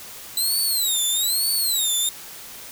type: tone with vibrato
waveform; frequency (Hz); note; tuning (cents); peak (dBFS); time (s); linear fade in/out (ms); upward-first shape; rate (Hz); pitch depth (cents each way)
15% pulse; 3974; B7; +10; -13; 0.37-2.09; 2; sine; 1.1; 210
effects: white hiss -39 dBFS RMS until 2.71 s